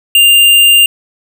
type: tone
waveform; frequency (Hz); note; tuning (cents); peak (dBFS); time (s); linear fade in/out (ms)
square; 2797; F7; +2; -4; 0.15-0.86; 2
effects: none